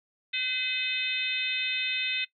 harmonic tone with a mistuned harmonic, 510 Hz, C5, 44 cents flat, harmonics 3 / 4 / 5 / 6 / 7 / 8, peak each -41 / -34 / -31 / -38 / -32 / -42 dBFS, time 0.33-2.25 s, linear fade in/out 10 ms, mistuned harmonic 7, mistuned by +18 cents, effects noise-tail reverb RT60 0.1 s tail -18 dB re dry

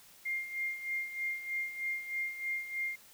sine tone with tremolo, 2115 Hz, C7, 18 cents sharp, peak -31 dBFS, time 0.25-2.96 s, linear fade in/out 10 ms, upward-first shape sine, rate 3.2 Hz, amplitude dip 70%, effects white hiss -58 dBFS RMS until 3.13 s

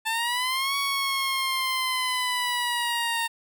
15% pulse linear two-way sweep, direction up then down, 880 to 1120 to 918 Hz, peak -18 dBFS, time 0.05-3.28 s, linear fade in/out 20 ms, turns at 0.76 s, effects none

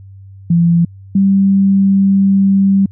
sine tone pair in turn, 169.9 / 195.39 Hz, F3 / G3, -47 / -5 cents, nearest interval major second, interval 242 cents, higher second, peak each -7 dBFS, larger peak neither, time 0.5-0.85 / 1.15-2.86 s, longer second, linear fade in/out 5 ms, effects added 97 Hz sine -33 dBFS peak until 2.91 s

